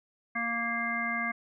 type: harmonic tone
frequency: 233.1 Hz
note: A#3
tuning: in tune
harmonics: 1 / 3 / 5 / 7 / 9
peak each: -37 / -38 / -36 / -35 / -32 dBFS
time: 0.35-1.32 s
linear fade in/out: 10 ms
effects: none